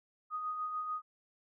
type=tone with tremolo; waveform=sine; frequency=1244.5 Hz; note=D#6; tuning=in tune; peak=-33 dBFS; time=0.3-1.02 s; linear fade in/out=50 ms; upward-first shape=sine; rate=6.8 Hz; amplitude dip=40%; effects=none